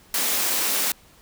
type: high-pass noise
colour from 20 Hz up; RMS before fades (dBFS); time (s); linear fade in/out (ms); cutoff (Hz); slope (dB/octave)
white; -23; 0.14-0.92; 2; 180; 48
effects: pink hiss -53 dBFS RMS until 1.21 s